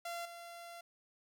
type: tone with level steps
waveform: sawtooth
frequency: 686 Hz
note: F5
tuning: 31 cents flat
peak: -36 / -44 dBFS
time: 0.05-0.81 s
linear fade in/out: 5 ms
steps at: 0.25 s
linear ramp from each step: 5 ms
effects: 11-bit